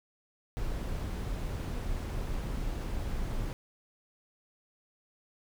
brown noise, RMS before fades -34 dBFS, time 0.57-3.53 s, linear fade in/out 0 ms, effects none

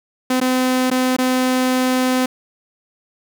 sawtooth tone with dropouts, 255.7 Hz, C4, 40 cents flat, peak -11 dBFS, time 0.3-2.26 s, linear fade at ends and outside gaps 5 ms, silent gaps 0.402-0.412 / 0.902-0.912 / 1.166-1.185 s, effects 7-bit

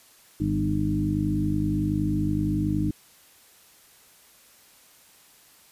harmonic tone with a mistuned harmonic, 50.7 Hz, G#1, 41 cents flat, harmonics 1 / 2 / 3 / 4 / 5 / 6, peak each -33 / -29 / -29 / -30 / -35 / -26 dBFS, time 0.4-2.91 s, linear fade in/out 5 ms, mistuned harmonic 3, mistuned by +29 cents, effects white hiss -55 dBFS RMS until 5.71 s + resampled to 32000 Hz

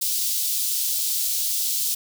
white high-pass noise, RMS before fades -24 dBFS, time 0.01-1.95 s, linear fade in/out 10 ms, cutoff 3600 Hz, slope 24 dB/octave, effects none

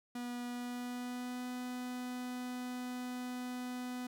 45% pulse tone with pitch glide, 243.6 to 249.1 Hz, B3 to B3, -24 to +15 cents, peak -39 dBFS, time 0.15-4.07 s, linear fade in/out 5 ms, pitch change +39 cents, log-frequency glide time 0.47-1.46 s, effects none

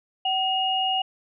sine tone pair together, 758 / 2862 Hz, F#5 / F7, +42 / +42 cents, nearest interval octave + major seventh, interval 2300 cents, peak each -24 dBFS, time 0.25-1.02 s, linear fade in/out 5 ms, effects none

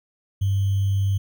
sine tone with sample-and-hold, 98 Hz, G2, in tune, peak -18 dBFS, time 0.41-1.18 s, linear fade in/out 10 ms, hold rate 3150 Hz, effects none

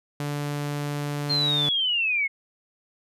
sawtooth tone with pitch glide, 145.5 to 146.51 Hz, D3 to D3, -16 to -4 cents, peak -23 dBFS, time 0.2-1.69 s, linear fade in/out 2 ms, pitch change +12 cents, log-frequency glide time 1.38-1.46 s
sine linear sweep, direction down, 4239 to 2138 Hz, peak -21 dBFS, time 1.29-2.28 s, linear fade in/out 20 ms
effects resampled to 32000 Hz

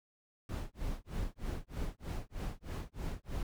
brown noise with tremolo, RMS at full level -36 dBFS, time 0.49-3.43 s, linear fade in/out 2 ms, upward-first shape sine, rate 3.2 Hz, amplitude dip 100%, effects none

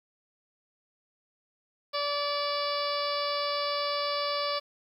harmonic tone, 578 Hz, D5, 28 cents flat, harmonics 1 / 2 / 3 / 4 / 5 / 6 / 7 / 8 / 9, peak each -32 / -32 / -43 / -40 / -42 / -40 / -41 / -36 / -41 dBFS, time 1.93-4.6 s, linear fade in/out 20 ms, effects 10-bit

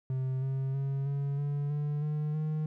triangle tone with pitch steps, 130.81 / 133.94 / 137.15 / 140.44 / 143.81 / 147.25 / 150.78 / 154.4 Hz, C3 / C3 / C#3 / C#3 / D3 / D3 / D3 / D#3, 0 / +41 / -18 / +23 / -36 / +5 / +46 / -13 cents, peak -27 dBFS, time 0.1-2.66 s, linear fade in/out 2 ms, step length 320 ms, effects none

